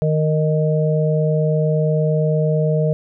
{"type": "harmonic tone", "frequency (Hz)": 154.8, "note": "D#3", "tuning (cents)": -9, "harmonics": [1, 3, 4], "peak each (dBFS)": [-16, -21, -22], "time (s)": [0.02, 2.93], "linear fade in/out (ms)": 0, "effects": []}